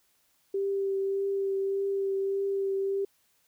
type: tone with vibrato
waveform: sine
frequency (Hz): 392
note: G4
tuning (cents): 0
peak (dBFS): -26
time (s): 0.54-3.05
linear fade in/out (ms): 5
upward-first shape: triangle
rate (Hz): 1.7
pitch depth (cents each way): 16
effects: white hiss -69 dBFS RMS until 3.47 s

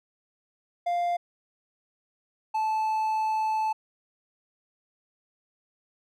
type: tone pair in turn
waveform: triangle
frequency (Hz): 698.5 / 872.2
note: F5 / A5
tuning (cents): 0 / -15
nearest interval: major third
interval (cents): 385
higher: second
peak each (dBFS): -22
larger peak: neither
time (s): 0.86-1.17 / 2.54-3.73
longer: second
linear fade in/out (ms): 10
effects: none

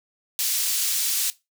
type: high-pass noise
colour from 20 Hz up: pink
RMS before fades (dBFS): -24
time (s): 0.39-1.3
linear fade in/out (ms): 0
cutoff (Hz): 4800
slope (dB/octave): 12
effects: noise-tail reverb RT60 0.2 s tail -17 dB re dry

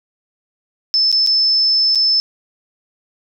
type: tone with dropouts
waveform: sine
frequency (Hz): 5260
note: E8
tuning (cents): -5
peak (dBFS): -11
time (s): 0.94-2.2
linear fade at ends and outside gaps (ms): 0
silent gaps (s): 1.116-1.126 / 1.264-1.272 / 1.949-1.956
effects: none

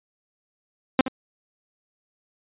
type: tone with echo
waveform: sawtooth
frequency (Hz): 261.6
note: C4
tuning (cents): 0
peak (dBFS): -9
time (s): 0.99-1.01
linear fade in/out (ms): 2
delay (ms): 72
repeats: 1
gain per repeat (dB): -12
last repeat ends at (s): 1.082
effects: resampled to 8000 Hz

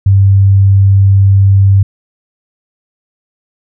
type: tone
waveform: sine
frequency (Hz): 98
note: G2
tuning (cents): 0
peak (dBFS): -3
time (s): 0.06-1.83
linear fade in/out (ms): 5
effects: none

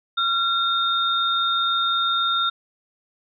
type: tone pair together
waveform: sine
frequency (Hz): 1372 / 3663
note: F6 / A#7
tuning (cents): -31 / -31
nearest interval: octave + perfect fourth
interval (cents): 1700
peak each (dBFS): -21 / -22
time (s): 0.17-2.5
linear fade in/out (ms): 10
effects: none

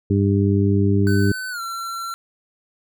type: harmonic tone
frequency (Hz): 99.6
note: G2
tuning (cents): +28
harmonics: 1 / 2 / 3 / 4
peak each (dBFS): -17 / -20 / -22 / -23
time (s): 0.1-1.32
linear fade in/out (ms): 5
type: tone with pitch glide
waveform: square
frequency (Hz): 1514 to 1356.6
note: F#6 to E6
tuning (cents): +39 to +49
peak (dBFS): -27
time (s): 1.07-2.14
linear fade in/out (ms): 0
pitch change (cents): -190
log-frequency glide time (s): 1.5-1.61
effects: none

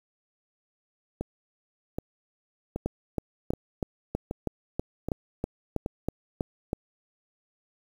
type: two click trains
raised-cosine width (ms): 2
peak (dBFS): -14 / -17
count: 13 / 7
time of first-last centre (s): 2.86-6.731 / 1.21-5.861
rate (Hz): 3.1 / 1.29
effects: 8-bit

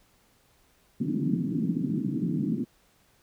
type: band-pass noise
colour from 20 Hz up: white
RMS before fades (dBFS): -28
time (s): 1-2.65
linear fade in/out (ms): 10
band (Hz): 140 to 300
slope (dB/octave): 48
effects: pink hiss -64 dBFS RMS until 3.22 s

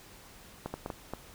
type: clicks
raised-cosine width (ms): 1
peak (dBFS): -21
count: 5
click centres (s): 0.66 / 0.74 / 0.861 / 0.902 / 1.136
effects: pink hiss -53 dBFS RMS until 1.34 s

